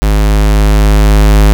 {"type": "tone with level ramp", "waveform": "square", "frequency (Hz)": 51.91, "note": "G#1", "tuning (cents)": 0, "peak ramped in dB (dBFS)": [-7, -3], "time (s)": [0.02, 1.53], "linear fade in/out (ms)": 0, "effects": []}